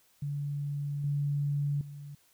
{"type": "tone with level steps", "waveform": "sine", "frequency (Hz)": 143.7, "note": "D3", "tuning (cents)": -37, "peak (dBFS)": [-31, -27, -41], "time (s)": [0.22, 2.15], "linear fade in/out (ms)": 5, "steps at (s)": [1.04, 1.81], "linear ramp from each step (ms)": 2, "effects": ["white hiss -66 dBFS RMS until 2.33 s"]}